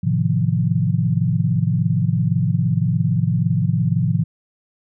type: chord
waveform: sine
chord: F dominant seventh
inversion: first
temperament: just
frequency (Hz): 109.13 / 130.96 / 157.15 / 174.61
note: A2 / C3 / Eb3 / F3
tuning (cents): -14 / +2 / +18 / 0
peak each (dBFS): -21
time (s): 0.03-4.24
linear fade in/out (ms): 10
effects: none